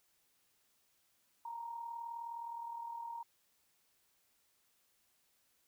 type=tone with amplitude modulation; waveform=sine; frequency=932.3 Hz; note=A#5; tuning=in tune; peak=-39 dBFS; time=1.45-3.23 s; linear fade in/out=5 ms; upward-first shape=sine; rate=39.4 Hz; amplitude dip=55%; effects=white hiss -75 dBFS RMS until 5.67 s